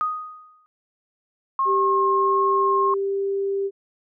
sine tone with exponential decay, 1244.5 Hz, D#6, in tune, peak -18 dBFS, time 0.01-0.66 s, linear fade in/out 0 ms, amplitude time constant 140 ms
sine tone with vibrato, 1075 Hz, C6, 47 cents sharp, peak -18 dBFS, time 1.59-2.94 s, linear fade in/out 2 ms, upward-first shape triangle, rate 1.5 Hz, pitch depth 9 cents each way
sine tone with pitch glide, 390 to 394.5 Hz, G4 to G4, -9 to +11 cents, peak -21 dBFS, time 1.65-3.71 s, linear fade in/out 50 ms, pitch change +20 cents, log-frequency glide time 2.1-3.13 s
effects none

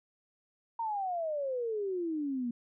sine exponential sweep, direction down, 935 to 233.1 Hz, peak -31 dBFS, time 0.79-2.51 s, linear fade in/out 5 ms, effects none

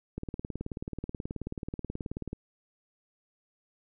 click train, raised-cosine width 3 ms, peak -22 dBFS, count 41, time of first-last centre 0.18-2.331 s, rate 18.6 Hz, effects none

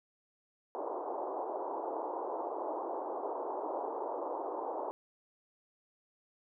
white band-pass noise, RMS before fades -38 dBFS, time 0.75-4.91 s, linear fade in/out 0 ms, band 320 to 970 Hz, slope 48 dB/octave, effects none

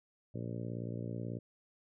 harmonic tone, 58.27 Hz, A#1, in tune, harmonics 2 / 3 / 4 / 5 / 6 / 7 / 8 / 9 / 10, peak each -40 / -44 / -46 / -48 / -50 / -51 / -52 / -53 / -54 dBFS, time 0.34-1.39 s, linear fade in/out 10 ms, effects none

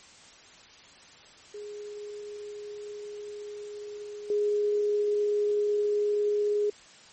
sine tone with level steps, 415.3 Hz, G#4, in tune, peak -37 / -23 dBFS, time 1.54-6.7 s, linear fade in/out 5 ms, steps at 4.3 s, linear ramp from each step 2 ms, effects white hiss -52 dBFS RMS until 7.12 s + MP3 32 kbps

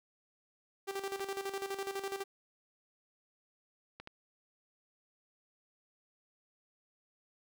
sawtooth tone with tremolo, 392 Hz, G4, in tune, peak -31 dBFS, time 0.87-2.24 s, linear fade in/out 20 ms, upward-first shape square, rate 12 Hz, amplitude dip 65%
clicks, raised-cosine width 0.3 ms, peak -30 dBFS, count 3, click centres 1.196 / 4 / 4.074 s
effects none

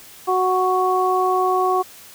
harmonic tone, 370 Hz, F#4, in tune, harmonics 1 / 2 / 3, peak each -20 / -20 / -20 dBFS, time 0.27-1.83 s, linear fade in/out 20 ms, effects white hiss -43 dBFS RMS until 2.14 s

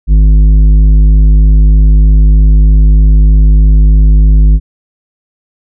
sine tone with tanh clipping, 51.6 Hz, G#1, 10 cents flat, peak -3 dBFS, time 0.07-4.6 s, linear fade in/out 50 ms, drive 9 dB, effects none

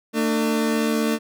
30% pulse tone pair together, 225.5 / 301 Hz, A3 / D4, +43 / +43 cents, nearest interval perfect fourth, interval 500 cents, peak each -18 / -22 dBFS, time 0.13-1.19 s, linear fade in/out 50 ms, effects none

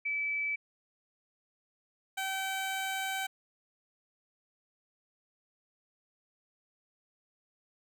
sine / 15% pulse tone pair in turn, 2305 / 769.2 Hz, D7 / G5, -33 / -33 cents, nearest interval octave + perfect fifth, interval 1900 cents, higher first, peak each -30 / -26 dBFS, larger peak second, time 0.05-0.56 / 2.17-3.27 s, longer second, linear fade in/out 10 ms, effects none

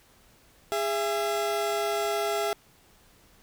30% pulse tone pair together, 410.5 / 672 Hz, G#4 / E5, -20 / +33 cents, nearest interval major sixth, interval 853 cents, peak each -26 / -26 dBFS, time 0.72-2.53 s, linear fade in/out 0 ms, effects pink hiss -59 dBFS RMS until 3.42 s

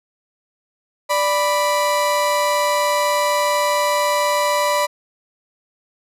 35% pulse tone pair together, 587.3 / 986.9 Hz, D5 / B5, 0 / -2 cents, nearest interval major sixth, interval 898 cents, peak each -17 dBFS, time 1.09-4.87 s, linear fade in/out 20 ms, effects resampled to 32000 Hz

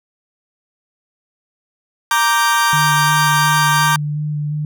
40% pulse chord, G minor, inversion first, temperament equal, 932.3 / 1174.7 / 1568 Hz, Bb5 / D6 / G6, 0 / 0 / 0 cents, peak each -16 dBFS, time 2.11-3.96 s, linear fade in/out 2 ms
sine tone with vibrato, 149.4 Hz, D3, 30 cents sharp, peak -18 dBFS, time 2.73-4.65 s, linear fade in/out 2 ms, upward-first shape square, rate 2.8 Hz, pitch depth 13 cents each way
effects none

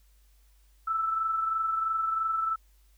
sine tone pair together, 1318.5 / 1341.5 Hz, E6 / E6, 0 / +30 cents, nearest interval unison, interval 30 cents, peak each -26 / -37 dBFS, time 0.87-2.56 s, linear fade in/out 10 ms, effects added 50 Hz sine -58 dBFS peak until 2.97 s + white hiss -69 dBFS RMS until 2.97 s

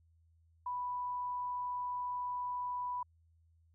sine tone, 987.8 Hz, B5, in tune, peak -35 dBFS, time 0.66-3.03 s, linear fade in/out 5 ms, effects added 82 Hz sine -65 dBFS peak until 3.74 s

